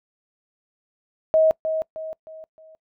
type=tone with echo; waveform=sine; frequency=635 Hz; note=D#5; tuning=35 cents sharp; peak=-13 dBFS; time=1.34-1.51 s; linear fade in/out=0 ms; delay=310 ms; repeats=4; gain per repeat=-8 dB; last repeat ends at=2.75 s; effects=noise-tail reverb RT60 0.1 s tail -24 dB re dry